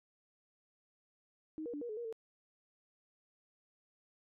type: tone with pitch steps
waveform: sine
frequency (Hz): 313 / 476.1 / 292.1 / 477.1 / 427.7 / 473.8 / 448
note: D#4 / A#4 / D4 / A#4 / A4 / A#4 / A4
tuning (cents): +10 / +37 / -9 / +40 / -49 / +28 / +31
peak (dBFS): -39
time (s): 1.58-2.126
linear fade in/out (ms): 0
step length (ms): 78
effects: none